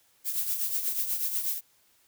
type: noise with tremolo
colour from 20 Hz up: violet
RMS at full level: -27 dBFS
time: 0.24-1.61 s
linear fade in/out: 50 ms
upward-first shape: triangle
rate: 8.2 Hz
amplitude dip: 65%
effects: white hiss -65 dBFS RMS until 2.07 s